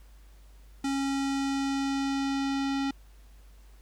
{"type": "tone with low-pass filter sweep", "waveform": "square", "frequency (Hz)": 274.1, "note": "C#4", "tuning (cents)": -19, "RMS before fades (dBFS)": -29, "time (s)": [0.84, 2.91], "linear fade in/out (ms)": 5, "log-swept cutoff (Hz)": [8000, 4600], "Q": 1.2, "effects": ["added 50 Hz sine -50 dBFS peak until 3.81 s", "pink hiss -63 dBFS RMS until 3.81 s"]}